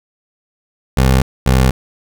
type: tone pair in turn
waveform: 20% pulse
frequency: 65.3 / 64.77 Hz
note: C2 / C2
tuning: -3 / -17 cents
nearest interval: unison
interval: 14 cents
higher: first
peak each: -4 dBFS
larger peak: neither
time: 0.97-1.22 / 1.46-1.71 s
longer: neither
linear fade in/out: 5 ms
effects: none